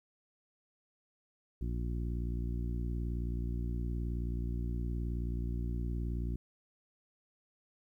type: harmonic tone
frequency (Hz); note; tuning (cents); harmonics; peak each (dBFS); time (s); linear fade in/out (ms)
59; A#1; +22; 1 / 2 / 3 / 4 / 5 / 6; -34 / -40 / -44 / -46 / -48 / -50; 1.61-6.36; 5
effects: 12-bit